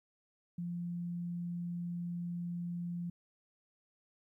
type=tone; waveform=sine; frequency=173.5 Hz; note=F3; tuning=11 cents flat; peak=-36 dBFS; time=0.58-3.1 s; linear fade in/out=5 ms; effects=13-bit